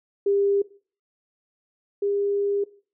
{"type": "tone pair in turn", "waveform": "sine", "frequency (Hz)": [400.2, 403.2], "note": ["G4", "G4"], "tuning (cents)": [36, 49], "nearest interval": "unison", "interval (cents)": 13, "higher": "second", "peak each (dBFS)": [-18, -21], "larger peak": "first", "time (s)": [[0.26, 0.62], [2.02, 2.64]], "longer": "second", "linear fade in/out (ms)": 5, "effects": ["noise-tail reverb RT60 0.4 s tail -18 dB re dry"]}